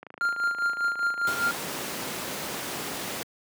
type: click train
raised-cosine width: 0.5 ms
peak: -26 dBFS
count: 57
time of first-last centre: 0.03-2.104 s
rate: 27 Hz
type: tone with tremolo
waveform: triangle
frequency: 1396.9 Hz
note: F6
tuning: in tune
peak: -19 dBFS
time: 0.21-1.51 s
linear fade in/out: 0 ms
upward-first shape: triangle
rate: 5 Hz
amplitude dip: 80%
type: noise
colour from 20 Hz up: pink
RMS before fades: -32 dBFS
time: 1.27-3.23 s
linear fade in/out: 2 ms
effects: high-pass 200 Hz 12 dB/octave